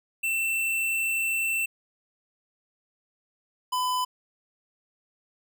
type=tone pair in turn; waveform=square; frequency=2682 / 1004.6 Hz; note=E7 / B5; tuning=+29 / +29 cents; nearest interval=octave + perfect fourth; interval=1700 cents; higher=first; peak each=-25 dBFS; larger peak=neither; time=0.23-1.66 / 3.72-4.05 s; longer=first; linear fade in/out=10 ms; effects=none